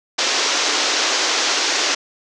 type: band-pass noise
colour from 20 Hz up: white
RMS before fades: -19 dBFS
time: 0.18-1.95 s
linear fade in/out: 10 ms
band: 270 to 6500 Hz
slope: 48 dB/octave
effects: none